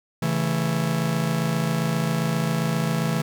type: chord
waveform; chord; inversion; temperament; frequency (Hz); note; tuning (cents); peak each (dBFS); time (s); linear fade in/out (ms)
45% pulse; A major; first; just; 137.5 / 165 / 220; C#3 / E3 / A3; -14 / +2 / 0; -27 / -24 / -28; 0.22-3.22; 5
effects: none